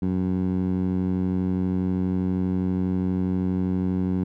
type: tone with band-pass filter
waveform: 15% pulse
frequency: 92.4 Hz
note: F#2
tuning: 2 cents flat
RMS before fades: -24 dBFS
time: 0.02-4.24 s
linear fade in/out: 5 ms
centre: 190 Hz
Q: 1.3
effects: none